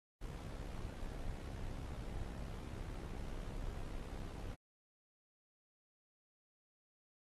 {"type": "noise with amplitude modulation", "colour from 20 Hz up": "brown", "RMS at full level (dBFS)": -42, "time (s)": [0.21, 4.55], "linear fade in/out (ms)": 10, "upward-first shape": "sine", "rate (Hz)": 67.4, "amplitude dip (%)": 60, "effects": ["AAC 32 kbps"]}